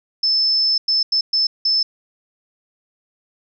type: tone bursts at uneven times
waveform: sine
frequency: 5260 Hz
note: E8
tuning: 5 cents flat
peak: -14 dBFS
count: 5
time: 0.23-0.78 / 0.88-1.03 / 1.12-1.21 / 1.33-1.47 / 1.65-1.83 s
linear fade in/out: 5 ms
effects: none